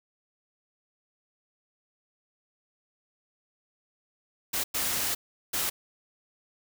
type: noise bursts at uneven times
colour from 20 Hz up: white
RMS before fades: -29 dBFS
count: 3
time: 4.53-4.64 / 4.74-5.15 / 5.53-5.7 s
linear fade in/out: 10 ms
effects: none